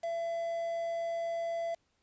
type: tone with quantisation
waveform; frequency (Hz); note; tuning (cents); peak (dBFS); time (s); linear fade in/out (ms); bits
triangle; 672; E5; +33; -30; 0.03-1.75; 10; 8
effects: pink hiss -75 dBFS RMS until 2.02 s + resampled to 16000 Hz